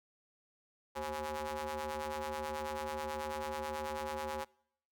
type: ring-modulated tone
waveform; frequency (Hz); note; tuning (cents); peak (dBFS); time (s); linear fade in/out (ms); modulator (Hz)
sawtooth; 151.2; D#3; -49; -30; 0.95-4.45; 20; 685
effects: noise-tail reverb RT60 0.7 s tail -25 dB re dry